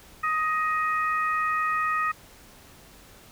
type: harmonic tone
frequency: 626 Hz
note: D#5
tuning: 10 cents sharp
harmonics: 2 / 3 / 4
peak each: -24 / -29 / -36 dBFS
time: 0.23-2.12 s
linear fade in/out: 10 ms
effects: pink hiss -51 dBFS RMS until 3.31 s